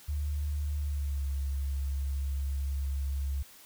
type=tone with pitch glide; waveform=sine; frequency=73.42 to 68.9 Hz; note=D2 to C#2; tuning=0 to -10 cents; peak=-29 dBFS; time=0.08-3.43 s; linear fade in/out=10 ms; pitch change=-110 cents; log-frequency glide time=0.76-1.31 s; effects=white hiss -54 dBFS RMS until 3.65 s